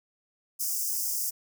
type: high-pass noise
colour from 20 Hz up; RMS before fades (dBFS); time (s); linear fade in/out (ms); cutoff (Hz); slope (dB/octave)
white; -30; 0.59-1.31; 20; 5000; 96
effects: none